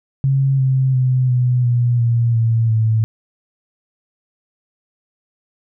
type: tone with pitch steps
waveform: sine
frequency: 135.7 / 131.84 / 128.08 / 124.44 / 120.89 / 117.45 / 114.11 / 110.86 Hz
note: C#3 / C3 / C3 / B2 / B2 / A#2 / A#2 / A2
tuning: -36 / +14 / -37 / +14 / -37 / +13 / -36 / +13 cents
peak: -12 dBFS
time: 0.24-3.04 s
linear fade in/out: 0 ms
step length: 350 ms
effects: none